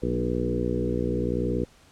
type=harmonic tone with a mistuned harmonic; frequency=60.7 Hz; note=B1; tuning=29 cents flat; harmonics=1 / 2 / 3 / 4 / 5 / 6 / 7 / 8; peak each=-32 / -32 / -32 / -32 / -32 / -32 / -32 / -32 dBFS; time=0.02-1.65 s; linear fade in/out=10 ms; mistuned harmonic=4; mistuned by=-22 cents; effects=pink hiss -56 dBFS RMS until 1.91 s + low-pass 9000 Hz 12 dB/octave